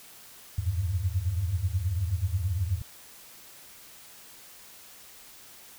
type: tone cluster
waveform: sine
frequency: 82.3 / 92.5 / 100.9 Hz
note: E2 / F#2 / G#2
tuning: -2 / 0 / -49 cents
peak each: -30 dBFS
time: 0.58-2.82 s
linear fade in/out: 5 ms
effects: white hiss -50 dBFS RMS until 5.78 s